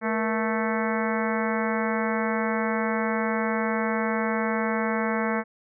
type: harmonic tone with a mistuned harmonic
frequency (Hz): 220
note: A3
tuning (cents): 0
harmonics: 1 / 2 / 3 / 4 / 5 / 6 / 7 / 8 / 9 / 10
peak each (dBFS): -27 / -30 / -32 / -33 / -34 / -35 / -35 / -36 / -37 / -37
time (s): 0.01-5.44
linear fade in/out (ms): 50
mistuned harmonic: 2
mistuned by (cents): +110
effects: none